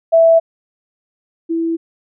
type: tone pair in turn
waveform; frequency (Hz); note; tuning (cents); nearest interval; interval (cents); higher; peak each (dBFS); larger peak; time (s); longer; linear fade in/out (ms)
sine; 659 / 330.3; E5 / E4; -1 / +4; octave; 1195; first; -6 / -15; first; 0.12-0.4 / 1.49-1.77; neither; 20
effects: none